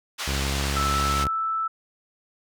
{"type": "band-pass noise", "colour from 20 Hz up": "white", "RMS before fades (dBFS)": -31, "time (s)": [0.18, 1.25], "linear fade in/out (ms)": 20, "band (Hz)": [680, 5100], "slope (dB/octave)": 12}
{"type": "tone with pitch glide", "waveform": "sawtooth", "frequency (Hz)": [68.6, 70.24], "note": ["C#2", "C#2"], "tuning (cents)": [-17, 23], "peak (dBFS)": -21, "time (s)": [0.27, 1.28], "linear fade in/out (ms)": 10, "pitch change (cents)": 40, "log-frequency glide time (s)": [0.39, 0.88]}
{"type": "tone", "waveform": "sine", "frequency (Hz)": 1318.5, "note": "E6", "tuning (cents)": 0, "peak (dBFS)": -23, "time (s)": [0.76, 1.68], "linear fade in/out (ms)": 10}
{"effects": []}